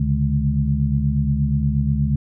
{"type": "tone cluster", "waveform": "sine", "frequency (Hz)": [72.2, 137.3, 145.7, 211.9], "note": ["D2", "C#3", "D3", "G#3"], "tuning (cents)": [-29, -16, -13, 35], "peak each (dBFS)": [-22, -24, -20, -23], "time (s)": [0, 2.16], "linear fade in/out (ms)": 5, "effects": []}